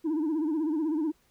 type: tone with vibrato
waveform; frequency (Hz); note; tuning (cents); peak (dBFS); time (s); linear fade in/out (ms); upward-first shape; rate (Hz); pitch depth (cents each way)
sine; 311.6; D#4; +3; -23; 0.04-1.12; 20; sine; 16; 110
effects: tanh soft clip ceiling -24 dBFS + pink hiss -67 dBFS RMS until 1.3 s